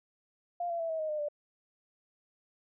sine tone with pitch steps, 699 / 679.5 / 660.5 / 642.1 / 624.2 / 606.8 / 589.8 Hz, F5 / F5 / E5 / E5 / D#5 / D#5 / D5, +1 / -48 / +3 / -46 / +5 / -44 / +7 cents, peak -31 dBFS, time 0.6-1.286 s, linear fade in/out 5 ms, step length 98 ms, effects none

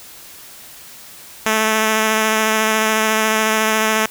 5% pulse tone with vibrato, 218.4 Hz, A3, 13 cents flat, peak -3 dBFS, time 1.46-4.06 s, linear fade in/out 2 ms, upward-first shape sine, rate 14 Hz, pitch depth 13 cents each way, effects white hiss -39 dBFS RMS until 4.1 s

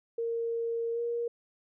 sine tone with pitch glide, 462.5 to 471.1 Hz, A#4 to A#4, -14 to +18 cents, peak -29 dBFS, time 0.18-1.28 s, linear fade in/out 5 ms, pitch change +32 cents, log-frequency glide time 0.93-1 s, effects none

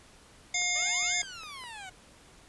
harmonic tone, 714 Hz, F5, 38 cents sharp, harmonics 1 / 3 / 5 / 7 / 9 / 10, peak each -40 / -30 / -35 / -38 / -34 / -34 dBFS, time 0.54-1.22 s, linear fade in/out 5 ms
click train, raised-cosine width 0.5 ms, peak -33 dBFS, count 6, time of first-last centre 0.62-1.638 s, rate 4.91 Hz
15% pulse exponential two-way sweep, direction up then down, 570 to 1769 to 724 Hz, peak -35 dBFS, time 0.75-1.9 s, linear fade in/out 10 ms, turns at 1.16 s
effects pink hiss -56 dBFS RMS until 2.48 s + resampled to 24000 Hz

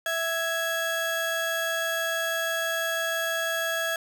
35% pulse tone pair together, 659.3 / 1661.3 Hz, E5 / G#6, 0 / 0 cents, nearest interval octave + major third, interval 1600 cents, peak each -28 / -26 dBFS, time 0.06-3.96 s, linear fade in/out 2 ms, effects 10-bit

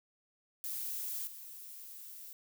violet noise with level steps, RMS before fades -39 / -49 dBFS, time 0.64-2.33 s, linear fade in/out 0 ms, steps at 1.27 s, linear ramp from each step 2 ms, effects none

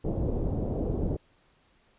pink low-pass noise, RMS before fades -29 dBFS, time 0.04-1.17 s, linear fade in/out 10 ms, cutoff 570 Hz, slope 24 dB/octave, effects pink hiss -65 dBFS RMS until 1.98 s + resampled to 8000 Hz

